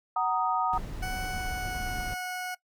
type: chord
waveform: sine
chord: D# minor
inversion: first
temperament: just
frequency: 746.7 / 933.4 / 1244.5 Hz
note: F#5 / A#5 / D#6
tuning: +16 / +2 / 0 cents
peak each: -29 dBFS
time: 0.16-0.78 s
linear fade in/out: 5 ms
type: noise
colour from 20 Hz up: brown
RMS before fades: -36 dBFS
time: 0.73-2.14 s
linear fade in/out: 0 ms
type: tone with pitch glide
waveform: 20% pulse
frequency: 744 to 731.6 Hz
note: F#5 to F#5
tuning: +9 to -20 cents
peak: -28 dBFS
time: 1.02-2.55 s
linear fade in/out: 10 ms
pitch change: -29 cents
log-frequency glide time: 1.22-2.07 s
effects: noise-tail reverb RT60 0.1 s tail -19 dB re dry